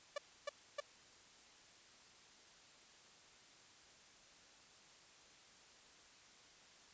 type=tone bursts; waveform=sawtooth; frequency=580 Hz; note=D5; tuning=22 cents flat; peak=-35 dBFS; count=3; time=0.16-0.803 s; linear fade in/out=5 ms; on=21 ms; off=290 ms; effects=white hiss -63 dBFS RMS until 6.93 s + resampled to 16000 Hz